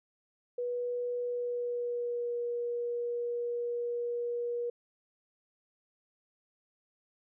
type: tone with pitch glide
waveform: sine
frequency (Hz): 487.6 to 478.1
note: B4 to A#4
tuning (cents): -22 to +44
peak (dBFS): -31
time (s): 0.58-4.7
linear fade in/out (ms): 5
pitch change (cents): -34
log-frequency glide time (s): 1.2-2.36
effects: none